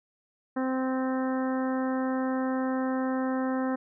harmonic tone, 260.3 Hz, C4, 9 cents flat, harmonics 1 / 2 / 3 / 4 / 5 / 6 / 7, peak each -27 / -33 / -37 / -39 / -41 / -43 / -44 dBFS, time 0.56-3.76 s, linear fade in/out 10 ms, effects none

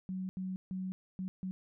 sine tone bursts at uneven times, 187 Hz, F#3, 19 cents sharp, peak -35 dBFS, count 5, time 0.09-0.29 / 0.37-0.56 / 0.71-0.92 / 1.19-1.28 / 1.43-1.51 s, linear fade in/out 0 ms, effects none

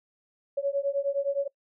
sine beating tone pair, 554.4 / 564.1 Hz, C#5 / C#5, 0 / +30 cents, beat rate 9.7 Hz, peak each -28 dBFS, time 0.57-1.48 s, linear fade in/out 10 ms, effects noise-tail reverb RT60 0.1 s tail -23 dB re dry

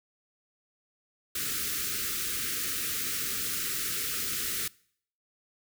white band-stop noise, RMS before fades -32 dBFS, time 1.35-4.68 s, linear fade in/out 5 ms, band 490 to 1200 Hz, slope 96 dB/octave, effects noise-tail reverb RT60 0.6 s tail -23 dB re dry

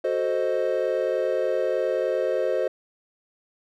triangle chord, F# diminished seventh, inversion none, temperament equal, 370 / 440 / 523.3 / 622.3 Hz, F#4 / A4 / C5 / Eb5, 0 / 0 / 0 / 0 cents, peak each -27 / -27 / -23 / -26 dBFS, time 0.04-2.68 s, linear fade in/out 5 ms, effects none

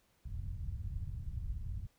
white low-pass noise, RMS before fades -40 dBFS, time 0.25-1.87 s, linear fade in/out 10 ms, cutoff 100 Hz, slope 24 dB/octave, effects pink hiss -73 dBFS RMS until 1.98 s

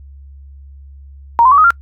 sine tone with pitch steps, 935 / 1031.5 / 1137.9 / 1255.3 / 1384.8 Hz, A#5 / C6 / C#6 / D#6 / F6, +5 / -25 / +45 / +15 / -15 cents, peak -5 dBFS, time 1.39-1.705 s, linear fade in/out 0 ms, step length 63 ms, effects noise-tail reverb RT60 0.1 s tail -26 dB re dry + added 69 Hz sine -34 dBFS peak until 1.81 s

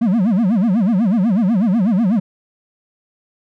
triangle tone with vibrato, 207.7 Hz, G#3, in tune, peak -10 dBFS, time 0.01-2.2 s, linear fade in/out 10 ms, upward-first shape sine, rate 8.1 Hz, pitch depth 270 cents each way, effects none

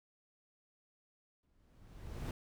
brown noise with exponential growth, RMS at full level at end -37 dBFS, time 1.43-2.31 s, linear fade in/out 2 ms, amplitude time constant 190 ms, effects none

